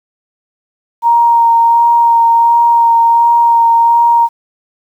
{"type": "tone with vibrato", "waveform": "sine", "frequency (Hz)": 932.3, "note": "A#5", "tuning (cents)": 0, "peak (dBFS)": -5, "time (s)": [1.02, 4.29], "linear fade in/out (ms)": 50, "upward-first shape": "sine", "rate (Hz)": 1.4, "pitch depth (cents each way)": 13, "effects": ["7-bit"]}